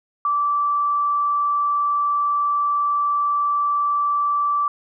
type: tone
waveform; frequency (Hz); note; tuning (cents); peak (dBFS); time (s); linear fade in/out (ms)
sine; 1163; D6; -17; -17; 0.25-4.68; 2
effects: none